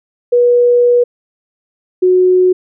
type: tone pair in turn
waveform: sine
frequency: 485 / 366.7 Hz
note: B4 / F#4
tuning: -31 / -15 cents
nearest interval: perfect fourth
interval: 484 cents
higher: first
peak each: -6 dBFS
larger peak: neither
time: 0.32-1.04 / 2.02-2.53 s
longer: first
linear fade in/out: 10 ms
effects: none